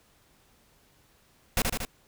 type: noise with echo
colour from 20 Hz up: pink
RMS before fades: -24 dBFS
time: 1.57-1.62 s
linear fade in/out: 2 ms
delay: 77 ms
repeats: 3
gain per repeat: -3 dB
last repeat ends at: 1.851 s
effects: pink hiss -63 dBFS RMS until 2.07 s